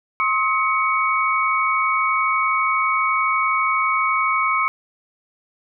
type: tone cluster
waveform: sine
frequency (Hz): 1066 / 1278 / 2237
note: C6 / D#6 / C#7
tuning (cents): +32 / +46 / +15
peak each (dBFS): -21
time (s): 0.2-4.68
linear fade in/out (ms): 0
effects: none